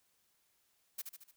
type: noise with echo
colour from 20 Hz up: blue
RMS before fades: -40 dBFS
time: 0.98-1.02 s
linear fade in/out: 10 ms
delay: 74 ms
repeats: 4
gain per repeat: -5 dB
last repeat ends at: 1.316 s
effects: white hiss -75 dBFS RMS until 1.36 s